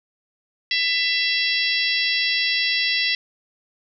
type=harmonic tone with a mistuned harmonic; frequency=665 Hz; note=E5; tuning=15 cents sharp; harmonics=3 / 4 / 5 / 6 / 7 / 8; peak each=-24 / -25 / -26 / -27 / -27 / -28 dBFS; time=0.71-3.15 s; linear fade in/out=2 ms; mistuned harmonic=4; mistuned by=+22 cents; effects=none